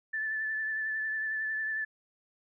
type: tone with vibrato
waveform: sine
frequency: 1751 Hz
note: A6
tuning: 9 cents flat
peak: -30 dBFS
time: 0.13-1.85 s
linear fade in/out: 10 ms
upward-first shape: sine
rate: 11 Hz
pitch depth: 22 cents each way
effects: none